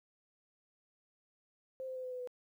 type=tone with pitch steps; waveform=sine; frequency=523.3 / 517.9 / 512.5 / 507.2 / 502 / 496.8 Hz; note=C5 / C5 / C5 / B4 / B4 / B4; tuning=0 / -18 / -36 / +46 / +28 / +10 cents; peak=-39 dBFS; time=1.8-2.274 s; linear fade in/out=0 ms; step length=79 ms; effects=12-bit